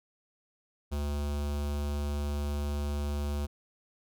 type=tone with notch filter; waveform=square; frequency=72.6 Hz; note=D2; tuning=19 cents flat; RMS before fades=-32 dBFS; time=0.91-3.47 s; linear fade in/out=20 ms; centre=1900 Hz; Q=1.9; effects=none